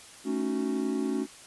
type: chord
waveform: triangle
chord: D# half-diminished seventh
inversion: second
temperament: equal with one note detuned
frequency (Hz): 220 / 277.2 / 307.7 / 370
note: A3 / C#4 / D#4 / F#4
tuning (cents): 0 / 0 / -19 / 0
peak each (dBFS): -31 / -28 / -34 / -31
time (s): 0.24-1.27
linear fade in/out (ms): 50
effects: white hiss -49 dBFS RMS until 1.46 s + resampled to 24000 Hz